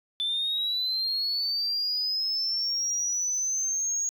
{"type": "linear sweep", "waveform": "sine", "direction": "up", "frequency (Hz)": [3506, 6645], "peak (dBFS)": -24, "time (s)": [0.2, 4.09], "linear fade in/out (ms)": 0, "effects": ["tanh soft clip ceiling -22 dBFS"]}